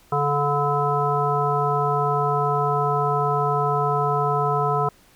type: harmonic tone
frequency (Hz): 144.3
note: D3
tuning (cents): -30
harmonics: 1 / 3 / 5 / 7 / 9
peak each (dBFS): -25 / -25 / -25 / -25 / -25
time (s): 0.12-4.89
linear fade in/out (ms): 5
effects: pink hiss -55 dBFS RMS until 5.15 s